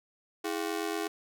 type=ring-modulated tone; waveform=sawtooth; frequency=370 Hz; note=F#4; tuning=in tune; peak=-24 dBFS; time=0.44-1.08 s; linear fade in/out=10 ms; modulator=44.2 Hz; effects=none